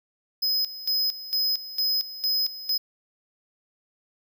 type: tone with tremolo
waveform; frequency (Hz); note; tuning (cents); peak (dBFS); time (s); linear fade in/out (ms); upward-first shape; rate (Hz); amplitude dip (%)
square; 5060; D#8; +28; -22; 0.42-2.78; 10; square; 2.2; 80
effects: 10-bit